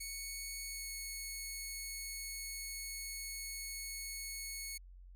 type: tone with pitch glide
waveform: 10% pulse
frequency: 2217 to 2203 Hz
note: C#7 to C#7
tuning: 0 to -11 cents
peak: -33 dBFS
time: 0-4.78 s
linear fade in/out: 10 ms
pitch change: -11 cents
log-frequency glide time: 0.67-0.87 s
effects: added 45 Hz sine -52 dBFS peak until 5.15 s